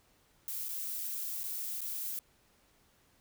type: noise with dropouts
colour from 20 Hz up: violet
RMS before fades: -38 dBFS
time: 0.48-2.19 s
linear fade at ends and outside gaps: 0 ms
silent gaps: 0.685-0.69 / 1.433-1.44 / 1.807-1.816 s
effects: pink hiss -68 dBFS RMS until 3.2 s